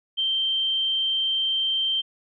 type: tone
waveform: sine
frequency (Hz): 3136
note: G7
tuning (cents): 0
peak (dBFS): -21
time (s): 0.17-2.02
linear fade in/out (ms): 20
effects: none